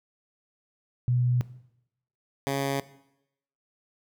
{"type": "tone pair in turn", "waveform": ["sine", "10% pulse"], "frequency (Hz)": [123.47, 138.07], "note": ["B2", "C#3"], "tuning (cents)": [0, -7], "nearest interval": "major second", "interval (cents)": 193, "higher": "second", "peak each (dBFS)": [-21, -18], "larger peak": "second", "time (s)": [[1.08, 1.41], [2.47, 2.8]], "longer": "neither", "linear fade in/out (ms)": 0, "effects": ["noise-tail reverb RT60 0.8 s tail -17 dB re dry"]}